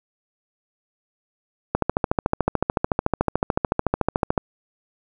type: click train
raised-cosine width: 1 ms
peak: -4 dBFS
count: 37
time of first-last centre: 1.75-4.378 s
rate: 13.7 Hz
effects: none